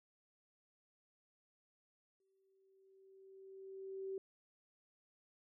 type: tone with exponential growth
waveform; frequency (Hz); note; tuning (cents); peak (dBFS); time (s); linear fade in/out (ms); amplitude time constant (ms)
sine; 385.2; G4; -30; -39; 2.2-4.18; 2; 430
effects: none